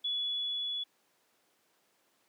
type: tone with level ramp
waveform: sine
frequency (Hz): 3408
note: G#7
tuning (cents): +44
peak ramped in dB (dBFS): -30 to -33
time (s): 0.04-0.84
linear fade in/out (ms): 10
effects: pink hiss -71 dBFS RMS until 2.28 s + high-pass 300 Hz 12 dB/octave